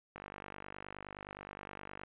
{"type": "click train", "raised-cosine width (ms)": 0.5, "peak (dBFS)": -29, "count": 94, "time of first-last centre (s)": [0.16, 2.035], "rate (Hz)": 49.6, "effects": ["resampled to 8000 Hz"]}